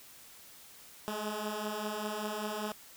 10% pulse beating tone pair, 208.2 / 213.3 Hz, G#3 / G#3, +5 / +46 cents, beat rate 5.1 Hz, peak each -32 / -28 dBFS, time 1.08-2.72 s, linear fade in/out 0 ms, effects white hiss -54 dBFS RMS until 2.96 s

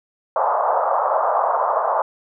pink band-pass noise, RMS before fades -19 dBFS, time 0.36-2.02 s, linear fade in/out 2 ms, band 560 to 1200 Hz, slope 48 dB/octave, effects none

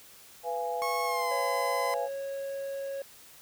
sine chord, F diminished, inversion second, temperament equal with one note detuned, 493.9 / 685.7 / 830.6 Hz, Cb5 / F5 / Ab5, 0 / -32 / 0 cents, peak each -34 dBFS, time 0.43-2.09 s, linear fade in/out 50 ms
30% pulse tone with pitch glide, 1093 to 1019.8 Hz, C#6 to C6, -25 to -45 cents, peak -28 dBFS, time 0.82-1.94 s, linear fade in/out 0 ms, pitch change -120 cents, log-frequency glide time 1.05-1.32 s
triangle tone, 550 Hz, C#5, 14 cents flat, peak -31 dBFS, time 1.31-3.02 s, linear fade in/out 2 ms
effects white hiss -53 dBFS RMS until 3.41 s

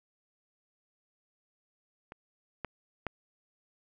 clicks, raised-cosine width 0.5 ms, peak -29 / -20 / -18 dBFS, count 3, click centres 2.121 / 2.647 / 3.067 s, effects none

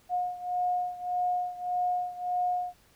sine beating tone pair, 719 / 720.7 Hz, F#5 / F#5, -50 / -46 cents, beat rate 1.7 Hz, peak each -29 / -32 dBFS, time 0.09-2.74 s, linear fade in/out 50 ms, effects pink hiss -62 dBFS RMS until 2.95 s

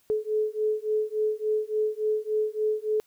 sine beating tone pair, 427.8 / 431.3 Hz, A4 / A4, -49 / -35 cents, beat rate 3.5 Hz, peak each -27 dBFS, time 0.1-3 s, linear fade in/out 0 ms, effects white hiss -65 dBFS RMS until 3.06 s

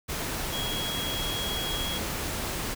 sine tone in noise, 3300 Hz, G#7, 12 cents flat, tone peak -32 dBFS, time 0.52-1.99 s, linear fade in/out 20 ms, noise pink, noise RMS -32 dBFS, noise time 0.08-2.75 s, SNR -3 dB, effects none

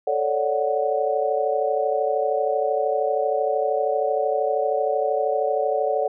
sine chord, D major seventh, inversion second, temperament equal, 440 / 554.4 / 587.3 / 740 Hz, A4 / C#5 / D5 / F#5, 0 / 0 / 0 / 0 cents, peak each -25 dBFS, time 0.07-6.08 s, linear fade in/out 5 ms, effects none

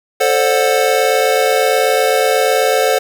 square chord, D dominant seventh, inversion second, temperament just, 440.5 / 528.6 / 587.3 / 734.2 Hz, A4 / C5 / D5 / F#5, +2 / +18 / 0 / -14 cents, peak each -17 / -16 / -21 / -18 dBFS, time 0.2-2.99 s, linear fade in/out 10 ms, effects 8-bit

